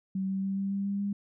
sine tone with pitch steps, 191.1 / 192.76 / 194.44 / 196.13 / 197.84 / 199.56 / 201.3 Hz, G3 / G3 / G3 / G3 / G3 / G3 / G3, -44 / -29 / -14 / +1 / +16 / +31 / +46 cents, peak -28 dBFS, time 0.15-1.13 s, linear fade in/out 5 ms, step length 140 ms, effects none

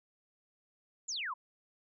sine exponential sweep, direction down, 7459 to 932.3 Hz, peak -35 dBFS, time 1.08-1.34 s, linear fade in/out 10 ms, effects none

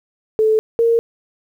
sine tone pair in turn, 436.4 / 462.3 Hz, A4 / A#4, -14 / -14 cents, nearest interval minor second, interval 100 cents, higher second, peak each -11 dBFS, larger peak neither, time 0.39-0.59 / 0.79-0.99 s, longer neither, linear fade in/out 0 ms, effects 8-bit

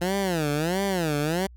15% pulse tone with vibrato, 170 Hz, F3, 46 cents flat, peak -17 dBFS, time 0.01-1.47 s, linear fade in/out 10 ms, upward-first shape sine, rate 1.5 Hz, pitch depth 270 cents each way, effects added 60 Hz sine -44 dBFS peak until 1.56 s

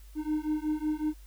triangle beating tone pair, 303.5 / 308.9 Hz, D#4 / D#4, -43 / -12 cents, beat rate 5.4 Hz, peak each -29 dBFS, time 0.15-1.14 s, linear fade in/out 50 ms, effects added 50 Hz sine -47 dBFS peak until 1.26 s + white hiss -61 dBFS RMS until 1.26 s

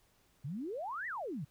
sine exponential two-way sweep, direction up then down, 125.3 to 2018 to 125.3 Hz, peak -37 dBFS, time 0.44-1.45 s, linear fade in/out 10 ms, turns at 1.07 s, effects pink hiss -70 dBFS RMS until 1.5 s

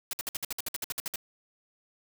white noise bursts, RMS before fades -33 dBFS, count 14, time 0.11-1.159 s, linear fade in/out 2 ms, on 22 ms, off 57 ms, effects none

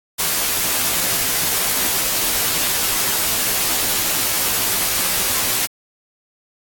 white noise with comb filter, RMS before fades -19 dBFS, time 0.18-5.67 s, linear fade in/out 20 ms, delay 14 ms, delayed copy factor -0.75, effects AAC 64 kbps

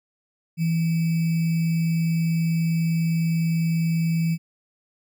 sine tone with sample-and-hold, 164.81 Hz, E3, in tune, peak -19 dBFS, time 0.57-4.38 s, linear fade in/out 50 ms, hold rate 2450 Hz, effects none

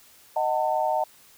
sine chord, D# diminished, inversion none, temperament just, 622.3 / 746.7 / 896 Hz, D#5 / F#5 / A5, 0 / +16 / +31 cents, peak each -26 dBFS, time 0.36-1.04 s, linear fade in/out 5 ms, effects white hiss -54 dBFS RMS until 1.37 s

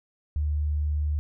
sine tone, 74.6 Hz, D2, 28 cents sharp, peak -23 dBFS, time 0.36-1.19 s, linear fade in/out 0 ms, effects none

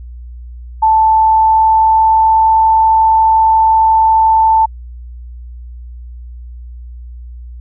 sine tone with pitch glide, 880 to 885.6 Hz, A5 to A5, 0 to +11 cents, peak -6 dBFS, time 0.82-4.66 s, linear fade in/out 10 ms, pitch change +11 cents, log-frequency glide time 1.14-2.61 s, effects added 60 Hz sine -27 dBFS peak until 7.6 s

